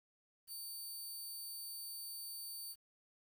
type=tone; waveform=10% pulse; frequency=4575 Hz; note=D8; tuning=46 cents flat; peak=-38 dBFS; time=0.47-2.76 s; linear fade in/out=50 ms; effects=11-bit